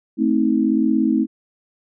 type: chord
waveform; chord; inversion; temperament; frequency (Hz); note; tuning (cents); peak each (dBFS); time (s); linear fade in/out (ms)
sine; A diminished; none; equal with one note detuned; 220 / 261.6 / 318; A3 / C4 / Eb4; 0 / 0 / +38; -19; 0.17-1.27; 50
effects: none